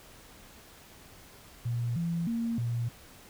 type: tone with pitch steps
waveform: sine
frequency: 119.1 / 168.9 / 231.1 / 118.4 Hz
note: A#2 / E3 / A#3 / A#2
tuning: +38 / +42 / -15 / +27 cents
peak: -28 dBFS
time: 1.65-2.89 s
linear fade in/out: 10 ms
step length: 310 ms
effects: pink hiss -53 dBFS RMS until 3.29 s

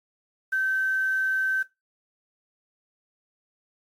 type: tone with quantisation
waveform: sine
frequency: 1545 Hz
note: G6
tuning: 26 cents flat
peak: -22 dBFS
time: 0.52-1.63 s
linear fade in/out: 10 ms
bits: 8
effects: noise-tail reverb RT60 0.2 s tail -17 dB re dry + AAC 48 kbps

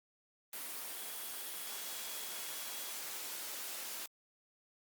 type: tone in noise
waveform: sine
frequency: 3346 Hz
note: G#7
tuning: 12 cents sharp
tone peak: -53 dBFS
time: 0.96-2.92 s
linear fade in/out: 2 ms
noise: white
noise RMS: -43 dBFS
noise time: 0.53-4.06 s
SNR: -13 dB
effects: high-pass 300 Hz 12 dB/octave + Opus 32 kbps

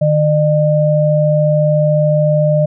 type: tone pair together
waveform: sine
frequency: 152.3 / 604.3 Hz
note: D#3 / D5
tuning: -37 / +49 cents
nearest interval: 2 octaves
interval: 2386 cents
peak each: -12 dBFS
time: 0.01-2.66 s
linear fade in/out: 10 ms
effects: none

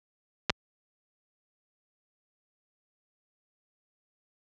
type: clicks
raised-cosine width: 0.2 ms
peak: -6 dBFS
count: 2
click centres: 0.497 / 0.502 s
effects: high-pass 60 Hz 12 dB/octave + low-pass 5000 Hz 12 dB/octave

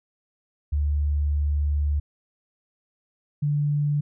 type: tone pair in turn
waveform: sine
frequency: 73.2 / 146.4 Hz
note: D2 / D3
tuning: -5 / -5 cents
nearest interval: octave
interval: 1200 cents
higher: second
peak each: -20 dBFS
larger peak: neither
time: 0.72-2 / 3.42-4.01 s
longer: first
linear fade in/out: 10 ms
effects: none

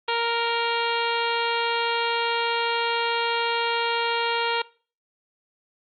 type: harmonic tone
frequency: 466.2 Hz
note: A#4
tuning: in tune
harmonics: 1 / 2 / 3 / 4 / 5 / 6 / 7 / 8 / 9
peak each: -28 / -26 / -31 / -35 / -33 / -32 / -34 / -37 / -35 dBFS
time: 0.08-4.62 s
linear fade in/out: 5 ms
effects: noise-tail reverb RT60 0.4 s tail -22 dB re dry + Opus 32 kbps

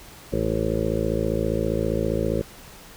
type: harmonic tone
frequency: 55 Hz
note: A1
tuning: in tune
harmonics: 1 / 2 / 3 / 4 / 6 / 7 / 8 / 9 / 10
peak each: -30 / -30 / -30 / -30 / -30 / -30 / -30 / -30 / -30 dBFS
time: 0.32-2.42 s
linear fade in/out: 10 ms
effects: pink hiss -45 dBFS RMS until 2.96 s

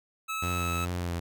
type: tone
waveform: 25% pulse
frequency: 1300 Hz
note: E6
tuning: 24 cents flat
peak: -27 dBFS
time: 0.28-0.86 s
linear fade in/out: 20 ms
type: tone with vibrato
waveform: sawtooth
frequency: 87.31 Hz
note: F2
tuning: in tune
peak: -26 dBFS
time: 0.42-1.2 s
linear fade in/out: 10 ms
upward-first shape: triangle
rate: 2.4 Hz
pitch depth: 41 cents each way
effects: none

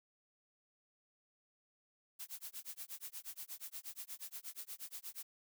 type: noise with tremolo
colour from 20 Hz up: blue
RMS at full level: -45 dBFS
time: 2.19-5.23 s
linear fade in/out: 10 ms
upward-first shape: sine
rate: 8.4 Hz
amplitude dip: 100%
effects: none

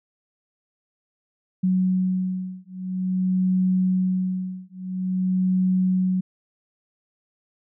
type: beating tone pair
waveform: sine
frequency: 185 / 185.49 Hz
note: F#3 / F#3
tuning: 0 / +5 cents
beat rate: 0.49 Hz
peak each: -23 dBFS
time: 1.63-6.21 s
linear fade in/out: 10 ms
effects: none

